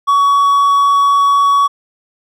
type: tone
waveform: triangle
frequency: 1126 Hz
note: C#6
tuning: 27 cents sharp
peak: -6 dBFS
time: 0.07-1.68 s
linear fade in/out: 20 ms
effects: none